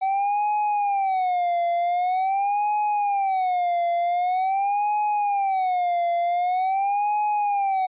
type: tone with vibrato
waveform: triangle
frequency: 760 Hz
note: F#5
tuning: 46 cents sharp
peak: -18 dBFS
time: 0.01-7.87 s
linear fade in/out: 20 ms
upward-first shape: sine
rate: 0.45 Hz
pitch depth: 170 cents each way
effects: resampled to 8000 Hz